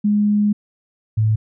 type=tone pair in turn; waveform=sine; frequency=207.7 / 108.95 Hz; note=G#3 / A2; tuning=0 / -17 cents; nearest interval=major seventh; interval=1117 cents; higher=first; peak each=-13 dBFS; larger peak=neither; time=0.04-0.53 / 1.17-1.36 s; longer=first; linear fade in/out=10 ms; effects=none